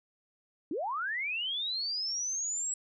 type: linear sweep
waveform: sine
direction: up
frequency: 264.1 to 7790 Hz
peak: -31 dBFS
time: 0.71-2.74 s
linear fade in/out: 2 ms
effects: none